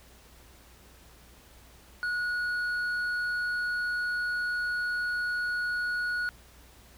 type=tone with hard clipping; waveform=sine; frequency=1457 Hz; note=F#6; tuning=27 cents flat; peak=-29 dBFS; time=2.03-6.29 s; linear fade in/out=0 ms; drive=4 dB; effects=added 60 Hz sine -56 dBFS peak until 6.97 s + pink hiss -56 dBFS RMS until 6.97 s